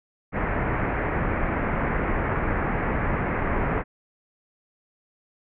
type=low-pass noise; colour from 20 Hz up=pink; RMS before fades=-25 dBFS; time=0.32-3.84 s; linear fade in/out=50 ms; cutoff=2200 Hz; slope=48 dB/octave; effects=none